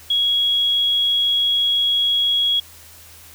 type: tone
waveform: sine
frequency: 3322 Hz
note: G#7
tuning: in tune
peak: -15 dBFS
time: 0.1-2.6 s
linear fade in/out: 5 ms
effects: added 81 Hz sine -49 dBFS peak until 3.34 s + white hiss -44 dBFS RMS until 3.34 s